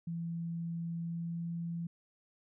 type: tone with pitch glide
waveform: sine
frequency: 167.9 to 168.97 Hz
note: E3 to E3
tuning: +32 to +43 cents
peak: -35 dBFS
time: 0.07-1.87 s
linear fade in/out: 5 ms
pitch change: +11 cents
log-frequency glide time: 1.01-1.4 s
effects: none